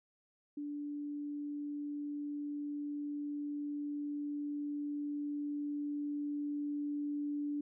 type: tone with level ramp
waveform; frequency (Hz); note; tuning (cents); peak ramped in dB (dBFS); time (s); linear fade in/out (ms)
sine; 291.5; D4; -13; -38 to -34; 0.57-7.61; 5
effects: none